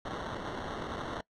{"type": "noise with sample-and-hold", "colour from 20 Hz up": "white", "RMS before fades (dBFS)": -38, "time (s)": [0.05, 1.21], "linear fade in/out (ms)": 5, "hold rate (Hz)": 2450, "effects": ["noise-tail reverb RT60 0.1 s tail -22 dB re dry", "low-pass 4000 Hz 12 dB/octave"]}